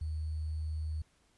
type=tone with sample-and-hold; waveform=sine; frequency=78 Hz; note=D#2; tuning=5 cents sharp; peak=-33 dBFS; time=0.01-1.02 s; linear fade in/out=5 ms; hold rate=4410 Hz; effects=pink hiss -70 dBFS RMS until 1.37 s + resampled to 24000 Hz